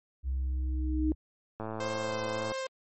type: tone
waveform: sine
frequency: 65.41 Hz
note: C2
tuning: in tune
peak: -28 dBFS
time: 0.23-1.15 s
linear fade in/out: 50 ms
type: tone with exponential growth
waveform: sine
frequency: 311.1 Hz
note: D#4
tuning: in tune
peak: -24 dBFS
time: 0.24-1.12 s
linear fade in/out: 1 ms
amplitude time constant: 190 ms
type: click train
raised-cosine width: 1 ms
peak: -23 dBFS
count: 102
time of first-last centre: 1.6-2.518 s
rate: 110 Hz
type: tone with vibrato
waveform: sawtooth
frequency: 523 Hz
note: C5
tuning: 1 cent flat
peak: -29 dBFS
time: 1.8-2.67 s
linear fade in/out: 5 ms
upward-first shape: sine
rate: 1.7 Hz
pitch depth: 20 cents each way
effects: MP3 32 kbps

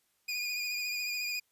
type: tone with vibrato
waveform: 25% pulse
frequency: 2445 Hz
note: D#7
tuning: 31 cents flat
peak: -29 dBFS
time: 0.28-1.4 s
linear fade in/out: 10 ms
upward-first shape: sine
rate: 14 Hz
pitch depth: 32 cents each way
effects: white hiss -74 dBFS RMS until 1.51 s + resampled to 32000 Hz

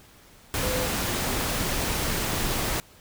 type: tone in noise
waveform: sine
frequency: 509 Hz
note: C5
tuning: 48 cents flat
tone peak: -29 dBFS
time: 0.63-0.86 s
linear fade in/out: 0 ms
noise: pink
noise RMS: -27 dBFS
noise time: 0.54-2.8 s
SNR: -5 dB
effects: pink hiss -53 dBFS RMS until 3 s

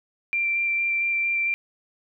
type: tone with vibrato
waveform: sine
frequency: 2361 Hz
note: D7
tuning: 9 cents sharp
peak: -21 dBFS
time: 0.33-1.54 s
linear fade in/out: 0 ms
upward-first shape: square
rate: 4.4 Hz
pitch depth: 8 cents each way
effects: none

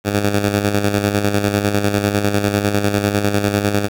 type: tone with tremolo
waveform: 10% pulse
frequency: 102 Hz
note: G#2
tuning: 31 cents flat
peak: -5 dBFS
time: 0.04-3.89 s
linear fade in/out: 50 ms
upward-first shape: square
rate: 10 Hz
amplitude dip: 50%
effects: 7-bit

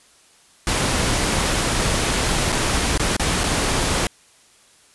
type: noise with dropouts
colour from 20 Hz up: pink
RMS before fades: -20 dBFS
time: 0.67-4.07 s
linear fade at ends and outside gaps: 1 ms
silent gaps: 2.521-2.525 / 2.977-2.996 / 3.166-3.196 / 3.435-3.439 s
effects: white hiss -53 dBFS RMS until 4.94 s + resampled to 24000 Hz

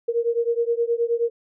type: beating tone pair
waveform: sine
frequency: 464.3 / 473.8 Hz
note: A#4 / A#4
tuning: -7 / +28 cents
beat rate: 9.5 Hz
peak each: -22 / -23 dBFS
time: 0.08-1.3 s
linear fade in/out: 10 ms
effects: none

